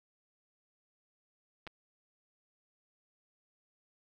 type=clicks; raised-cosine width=0.3 ms; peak=-29 dBFS; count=2; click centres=1.668 / 1.674 s; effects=none